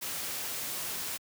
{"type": "noise", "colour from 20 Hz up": "white", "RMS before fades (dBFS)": -36, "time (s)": [0.01, 1.18], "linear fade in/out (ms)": 20, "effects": ["high-pass 80 Hz 12 dB/octave"]}